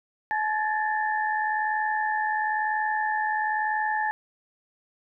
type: tone cluster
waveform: sine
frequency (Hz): 856 / 1709 / 1790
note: A5 / G#6 / A6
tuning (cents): -48 / +49 / +29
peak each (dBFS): -25 / -32 / -30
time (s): 0.31-4.11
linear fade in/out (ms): 0
effects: none